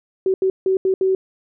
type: tone bursts at uneven times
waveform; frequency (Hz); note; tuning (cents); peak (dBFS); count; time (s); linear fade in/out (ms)
sine; 379.4; F#4; +43; -14; 5; 0.26-0.34 / 0.42-0.5 / 0.66-0.77 / 0.85-0.94 / 1.01-1.15; 2
effects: none